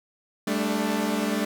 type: chord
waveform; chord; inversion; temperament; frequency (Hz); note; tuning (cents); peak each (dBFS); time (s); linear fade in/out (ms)
sawtooth; G suspended second; none; equal with one note detuned; 199.08 / 220 / 293.7; G3 / A3 / D4; +27 / 0 / 0; -25 / -23 / -25; 0.47-1.45; 5
effects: none